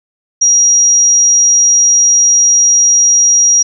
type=tone; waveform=sine; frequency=5720 Hz; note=F8; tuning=41 cents sharp; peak=-5 dBFS; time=0.41-3.63 s; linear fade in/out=10 ms; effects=none